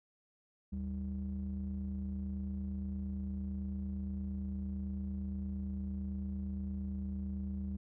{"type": "ring-modulated tone", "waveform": "triangle", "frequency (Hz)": 60.8, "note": "B1", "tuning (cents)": -26, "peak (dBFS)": -31, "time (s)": [0.72, 7.77], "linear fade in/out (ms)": 10, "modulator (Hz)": 136, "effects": []}